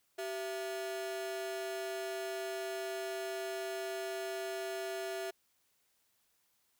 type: ring-modulated tone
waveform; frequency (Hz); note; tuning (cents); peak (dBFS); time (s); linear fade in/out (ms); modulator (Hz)
45% pulse; 526; C5; +9; -34; 0.18-5.31; 10; 142
effects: white hiss -75 dBFS RMS until 6.79 s